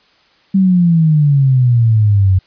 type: exponential sweep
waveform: sine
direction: down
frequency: 196 to 92 Hz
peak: -7 dBFS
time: 0.54-2.39 s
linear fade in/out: 10 ms
effects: white hiss -52 dBFS RMS until 2.46 s + resampled to 11025 Hz